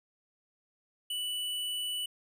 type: tone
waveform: square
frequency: 2966 Hz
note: F#7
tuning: 4 cents sharp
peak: -33 dBFS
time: 1.1-2.06 s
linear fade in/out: 5 ms
effects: none